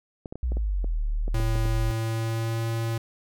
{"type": "clicks", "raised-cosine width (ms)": 2, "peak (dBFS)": -22, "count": 10, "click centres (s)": [0.258, 0.325, 0.356, 0.52, 0.57, 0.844, 1.28, 1.4, 1.557, 1.656]}
{"type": "exponential two-way sweep", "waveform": "sine", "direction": "down then up", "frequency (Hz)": [63.3, 36.71, 45.05], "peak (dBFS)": -23, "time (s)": [0.43, 1.91], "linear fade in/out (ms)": 0, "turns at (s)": 1.03}
{"type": "tone with pitch glide", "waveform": "square", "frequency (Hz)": [111.9, 114.19], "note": ["A2", "A#2"], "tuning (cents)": [30, -35], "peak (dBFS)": -26, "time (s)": [1.34, 2.98], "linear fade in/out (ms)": 5, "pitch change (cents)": 35, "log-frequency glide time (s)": [1.81, 2.67]}
{"effects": []}